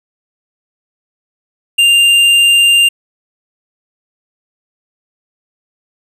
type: tone with hard clipping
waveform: triangle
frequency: 2794 Hz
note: F7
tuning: in tune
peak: -7 dBFS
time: 1.78-2.89 s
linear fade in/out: 10 ms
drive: 11 dB
effects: none